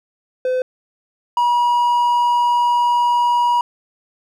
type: tone pair in turn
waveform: triangle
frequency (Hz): 510 / 962.8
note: C5 / B5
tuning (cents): -44 / -44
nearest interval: major seventh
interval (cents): 1100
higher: second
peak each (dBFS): -14 / -11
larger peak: second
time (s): 0.45-0.62 / 1.37-3.61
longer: second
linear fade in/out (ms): 2
effects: none